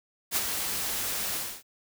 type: noise with ADSR envelope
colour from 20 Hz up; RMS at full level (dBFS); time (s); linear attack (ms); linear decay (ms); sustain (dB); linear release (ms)
white; -25; 0.31-1.63; 54; 37; -6; 280
effects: none